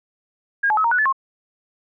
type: tone with pitch steps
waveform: sine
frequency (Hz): 1625 / 856 / 1284 / 930 / 1474 / 1733 / 1072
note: G#6 / A5 / E6 / A#5 / F#6 / A6 / C6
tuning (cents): -38 / -48 / -46 / -4 / -7 / -27 / +42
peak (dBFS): -15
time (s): 0.63-1.127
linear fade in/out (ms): 10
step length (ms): 71
effects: none